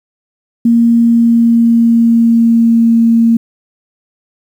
sine tone with pitch glide, 233.1 to 229.9 Hz, A#3 to A#3, 0 to -24 cents, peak -5 dBFS, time 0.65-3.37 s, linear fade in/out 5 ms, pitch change -24 cents, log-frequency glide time 0.99-2.97 s, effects 7-bit

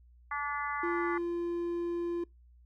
harmonic tone, 289.1 Hz, D4, 27 cents flat, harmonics 3 / 4 / 5 / 6 / 7, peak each -39 / -35 / -41 / -41 / -40 dBFS, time 0.31-1.18 s, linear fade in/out 5 ms
triangle tone, 344.3 Hz, F4, 25 cents flat, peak -29 dBFS, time 0.83-2.24 s, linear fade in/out 5 ms
effects noise-tail reverb RT60 0.2 s tail -25 dB re dry + added 60 Hz sine -56 dBFS peak until 2.65 s

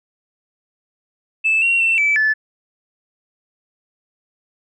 sine tone with pitch steps, 2628 / 2741 / 2689 / 2310 / 1739 Hz, E7 / F7 / E7 / D7 / A6, -6 / -33 / +34 / -29 / -21 cents, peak -12 dBFS, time 1.44-2.34 s, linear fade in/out 20 ms, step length 180 ms, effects tanh soft clip ceiling -9 dBFS

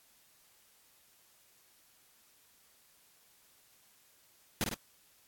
pink noise with echo, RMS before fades -31 dBFS, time 4.61-4.64 s, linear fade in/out 0 ms, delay 51 ms, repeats 2, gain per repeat -4 dB, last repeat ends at 4.742 s, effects white hiss -65 dBFS RMS until 5.27 s + AAC 64 kbps

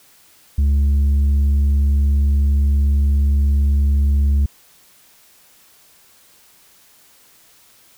sine tone with tanh clipping, 70.7 Hz, C#2, 35 cents sharp, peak -13 dBFS, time 0.58-4.46 s, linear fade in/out 5 ms, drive 4 dB, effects white hiss -51 dBFS RMS until 7.97 s

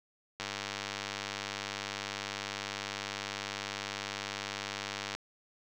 click train, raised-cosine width 0.2 ms, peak -18 dBFS, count 476, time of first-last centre 0.4-5.15 s, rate 100 Hz, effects none

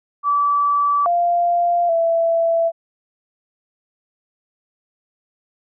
sine tone with pitch steps, 1154 / 695 / 666 Hz, D6 / F5 / E5, -31 / -9 / +18 cents, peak -14 dBFS, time 0.23-2.72 s, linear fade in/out 50 ms, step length 830 ms, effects none

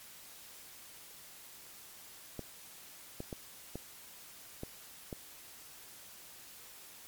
clicks, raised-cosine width 2 ms, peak -26 dBFS, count 6, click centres 2.393 / 3.204 / 3.328 / 3.756 / 4.634 / 5.128 s, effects white hiss -53 dBFS RMS until 7.07 s + MP3 96 kbps

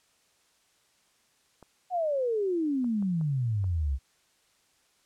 clicks, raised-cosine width 1 ms, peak -35 dBFS, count 5, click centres 1.627 / 2.844 / 3.025 / 3.212 / 3.642 s
sine exponential sweep, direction down, 750 to 63.4 Hz, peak -25 dBFS, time 1.9-3.99 s, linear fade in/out 50 ms
effects white hiss -67 dBFS RMS until 5.05 s + low-pass 9000 Hz 12 dB/octave

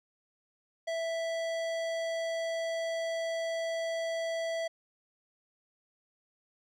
sine tone with hard clipping, 659.3 Hz, E5, in tune, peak -33 dBFS, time 0.87-4.68 s, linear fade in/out 10 ms, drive 16 dB, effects none

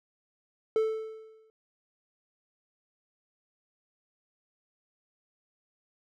triangle tone with exponential decay, 440 Hz, A4, in tune, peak -19 dBFS, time 0.76-1.5 s, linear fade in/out 1 ms, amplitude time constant 160 ms, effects none

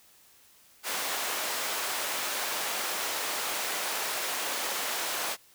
pink high-pass noise, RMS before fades -32 dBFS, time 0.83-5.37 s, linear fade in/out 50 ms, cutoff 630 Hz, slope 12 dB/octave, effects white hiss -59 dBFS RMS until 5.54 s

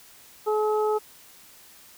harmonic tone, 426.9 Hz, G#4, 48 cents sharp, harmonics 1 / 2 / 3, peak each -22 / -28 / -32 dBFS, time 0.46-0.99 s, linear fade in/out 20 ms, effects white hiss -51 dBFS RMS until 1.97 s

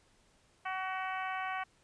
harmonic tone, 376.4 Hz, F#4, 30 cents sharp, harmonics 2 / 3 / 4 / 5 / 6 / 7 / 8, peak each -38 / -40 / -42 / -44 / -45 / -49 / -53 dBFS, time 0.65-1.64 s, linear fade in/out 10 ms, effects pink hiss -68 dBFS RMS until 1.83 s + resampled to 22050 Hz

